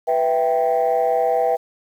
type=chord; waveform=sine; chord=E minor; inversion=second; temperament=equal; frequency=493.9 / 659.3 / 784 Hz; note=B4 / E5 / G5; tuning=0 / 0 / 0 cents; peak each=-19 dBFS; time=0.07-1.57 s; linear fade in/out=20 ms; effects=tanh soft clip ceiling -10 dBFS + 8-bit